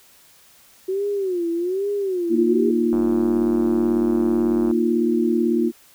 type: tone with vibrato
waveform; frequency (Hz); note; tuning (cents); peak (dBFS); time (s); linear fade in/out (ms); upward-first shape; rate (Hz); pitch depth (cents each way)
sine; 370; F#4; 0; -20; 0.88-2.71; 10; sine; 1.2; 170
type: chord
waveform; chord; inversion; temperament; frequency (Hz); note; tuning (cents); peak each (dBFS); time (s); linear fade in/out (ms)
sine; Bb suspended fourth; none; equal; 233.1 / 311.1 / 349.2; Bb3 / Eb4 / F4; 0 / 0 / 0; -20 / -23 / -20; 2.29-5.72; 50
type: click train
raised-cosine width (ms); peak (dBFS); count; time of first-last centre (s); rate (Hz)
1; -19; 176; 2.93-4.712; 98.2
effects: white hiss -52 dBFS RMS until 5.94 s